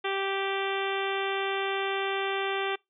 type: harmonic tone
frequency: 390.8 Hz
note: G4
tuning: 5 cents flat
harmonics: 1 / 2 / 3 / 4 / 5 / 6 / 7 / 8 / 9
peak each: -31 / -34 / -36 / -37 / -38 / -39 / -39 / -40 / -41 dBFS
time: 0.04-2.76 s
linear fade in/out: 10 ms
effects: noise-tail reverb RT60 0.2 s tail -26 dB re dry